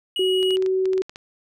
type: tone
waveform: triangle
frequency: 2906 Hz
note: F#7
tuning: 32 cents flat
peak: -22 dBFS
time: 0.16-0.56 s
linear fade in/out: 2 ms
type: tone with pitch glide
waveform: sine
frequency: 374.1 to 377.1 Hz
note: F#4 to F#4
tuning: +19 to +33 cents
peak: -18 dBFS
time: 0.19-1.02 s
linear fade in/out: 5 ms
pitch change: +14 cents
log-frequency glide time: 0.32-0.74 s
type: clicks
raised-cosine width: 0.2 ms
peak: -20 dBFS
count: 11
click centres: 0.429 / 0.507 / 0.57 / 0.624 / 0.662 / 0.856 / 0.933 / 0.979 / 1.02 / 1.095 / 1.159 s
effects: none